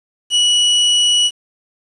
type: tone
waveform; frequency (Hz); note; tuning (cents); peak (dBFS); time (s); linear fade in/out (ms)
40% pulse; 2934; F#7; -15; -10; 0.3-1.31; 50
effects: resampled to 24000 Hz + 7-bit